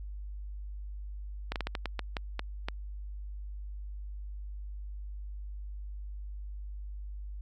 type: slowing click train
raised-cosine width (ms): 0.3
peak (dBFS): -17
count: 10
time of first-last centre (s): 1.52-2.685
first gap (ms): 38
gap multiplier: 1.29
effects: added 50 Hz sine -38 dBFS peak until 7.41 s